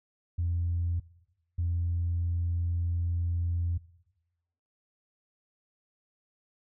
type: tone bursts at uneven times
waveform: sine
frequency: 85.9 Hz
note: F2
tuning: 28 cents flat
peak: -25 dBFS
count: 2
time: 0.38-1 / 1.58-3.78 s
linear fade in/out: 10 ms
effects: noise-tail reverb RT60 1.0 s tail -21 dB re dry + tanh soft clip ceiling -22 dBFS